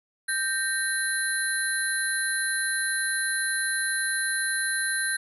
sine tone cluster, 1562 / 1842 / 4075 / 9670 / 11160 Hz, G6 / A#6 / C8 / D9 / F9, -7 / -21 / -47 / +50 / -2 cents, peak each -27 / -33 / -34 / -32 / -33 dBFS, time 0.28-5.17 s, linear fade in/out 10 ms, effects none

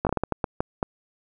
slowing click train, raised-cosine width 1 ms, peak -9 dBFS, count 10, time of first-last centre 0.05-0.828 s, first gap 18 ms, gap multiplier 1.37, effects none

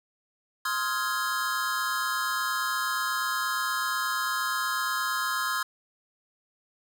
square chord, F minor seventh, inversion second, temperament equal with one note detuned, 1046.5 / 1268.5 / 1396.9 / 1661.2 Hz, C6 / Eb6 / F6 / Ab6, 0 / +33 / 0 / 0 cents, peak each -33 dBFS, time 0.65-5.63 s, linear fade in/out 5 ms, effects none

